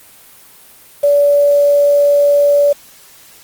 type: tone with quantisation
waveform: sine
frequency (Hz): 575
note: D5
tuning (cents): -37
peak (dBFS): -7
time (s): 1.03-2.73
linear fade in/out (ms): 10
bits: 5
effects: white hiss -42 dBFS RMS until 3.43 s + Opus 32 kbps